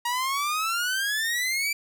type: exponential sweep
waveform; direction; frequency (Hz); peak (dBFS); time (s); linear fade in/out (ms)
sawtooth; up; 946 to 2349; -21; 0.05-1.73; 5
effects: none